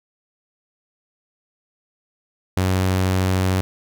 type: tone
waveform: sawtooth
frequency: 93.4 Hz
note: F#2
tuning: 17 cents sharp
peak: -13 dBFS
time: 2.57-3.61 s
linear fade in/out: 0 ms
effects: none